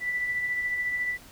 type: tone with tremolo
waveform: sine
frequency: 1975 Hz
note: B6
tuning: in tune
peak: -24 dBFS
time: 0-1.18 s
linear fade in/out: 50 ms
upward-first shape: triangle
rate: 14 Hz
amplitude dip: 45%
effects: pink hiss -50 dBFS RMS until 1.31 s